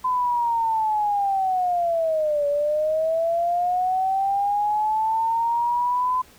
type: linear two-way sweep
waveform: sine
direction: down then up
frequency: 1019 to 572 to 1019 Hz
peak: -19 dBFS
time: 0.04-6.22 s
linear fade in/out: 10 ms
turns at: 2.47 s
effects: pink hiss -51 dBFS RMS until 6.38 s